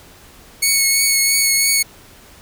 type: tone with vibrato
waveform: 10% pulse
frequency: 2207 Hz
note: C#7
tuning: 8 cents flat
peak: -4 dBFS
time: 0.62-1.83 s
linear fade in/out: 10 ms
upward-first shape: triangle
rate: 3 Hz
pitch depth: 21 cents each way
effects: pink hiss -44 dBFS RMS until 2.41 s